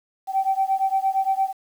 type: beating tone pair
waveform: sine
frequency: 769 / 777.7 Hz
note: G5 / G5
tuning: -33 / -14 cents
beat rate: 8.7 Hz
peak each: -21 / -22 dBFS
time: 0.27-1.53 s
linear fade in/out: 50 ms
effects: tanh soft clip ceiling -11 dBFS + 8-bit